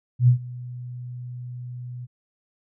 sine tone with ADSR envelope, 123.47 Hz, B2, in tune, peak -10 dBFS, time 0.19-2.07 s, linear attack 89 ms, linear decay 100 ms, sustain -22 dB, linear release 30 ms, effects none

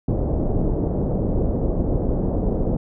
pink low-pass noise, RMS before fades -21 dBFS, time 0.08-2.77 s, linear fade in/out 5 ms, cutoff 580 Hz, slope 24 dB/octave, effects none

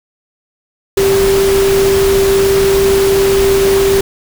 sine tone in noise, 391.2 Hz, G4, 4 cents flat, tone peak -8 dBFS, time 0.97-4.01 s, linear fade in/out 5 ms, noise pink, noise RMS -18 dBFS, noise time 0.97-4.01 s, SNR +7 dB, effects none

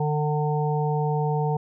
harmonic tone, 150 Hz, D3, 37 cents sharp, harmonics 1 / 3 / 5 / 6, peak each -23 / -28 / -30 / -31 dBFS, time 0-1.57 s, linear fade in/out 5 ms, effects none

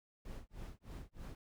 brown noise with tremolo, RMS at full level -45 dBFS, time 0.25-1.35 s, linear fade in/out 2 ms, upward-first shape sine, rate 3.2 Hz, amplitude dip 100%, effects none

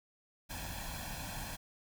pink noise with comb filter, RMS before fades -42 dBFS, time 0.49-1.57 s, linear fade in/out 20 ms, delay 1.2 ms, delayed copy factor +0.75, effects none

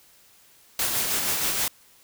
white noise with tremolo, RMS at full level -24 dBFS, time 0.79-1.68 s, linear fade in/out 2 ms, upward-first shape sine, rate 6.3 Hz, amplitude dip 35%, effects white hiss -56 dBFS RMS until 2.03 s

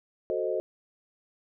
sine chord, F# diminished seventh, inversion none, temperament equal, 370 / 440 / 523.3 / 622.3 Hz, F#4 / A4 / C5 / Eb5, 0 / 0 / 0 / 0 cents, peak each -32 dBFS, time 0.3-0.6 s, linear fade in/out 0 ms, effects none

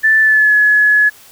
sine tone with pitch glide, 1760 to 1698.1 Hz, A6 to G#6, 0 to +38 cents, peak -7 dBFS, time 0.03-1.1 s, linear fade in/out 20 ms, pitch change -62 cents, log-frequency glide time 0.21-0.54 s, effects white hiss -42 dBFS RMS until 1.31 s

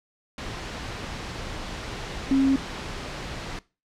sine tone in noise, 270 Hz, C#4, 45 cents flat, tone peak -17 dBFS, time 2.31-2.56 s, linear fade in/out 2 ms, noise pink, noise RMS -34 dBFS, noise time 0.38-3.59 s, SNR +14 dB, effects noise-tail reverb RT60 0.3 s tail -20 dB re dry + low-pass 5000 Hz 12 dB/octave

